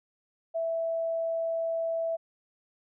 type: tone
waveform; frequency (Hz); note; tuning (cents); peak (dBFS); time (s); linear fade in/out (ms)
sine; 659.3; E5; 0; -27; 0.54-2.17; 20
effects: none